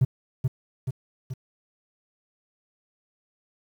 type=tone with echo; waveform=triangle; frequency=129.1 Hz; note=C3; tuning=23 cents flat; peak=-12 dBFS; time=0.01-0.05 s; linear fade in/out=10 ms; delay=430 ms; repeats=3; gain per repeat=-5 dB; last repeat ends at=1.34 s; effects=tanh soft clip ceiling -12 dBFS + 9-bit